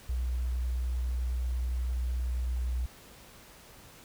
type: tone with sample-and-hold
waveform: sine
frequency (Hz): 61.74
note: B1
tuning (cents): 0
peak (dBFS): -28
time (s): 0.09-2.86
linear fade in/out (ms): 5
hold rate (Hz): 11025
effects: pink hiss -53 dBFS RMS until 4.04 s